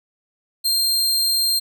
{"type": "tone", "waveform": "sawtooth", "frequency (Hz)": 4186, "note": "C8", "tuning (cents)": 0, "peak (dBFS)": -14, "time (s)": [0.64, 1.6], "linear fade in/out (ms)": 20, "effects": []}